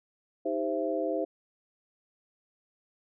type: tone cluster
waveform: sine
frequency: 315.2 / 398.8 / 523 / 667 Hz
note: D#4 / G4 / C5 / E5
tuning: +23 / +30 / -1 / +20 cents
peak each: -33 / -34 / -32 / -33 dBFS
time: 0.45-1.25 s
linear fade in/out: 10 ms
effects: none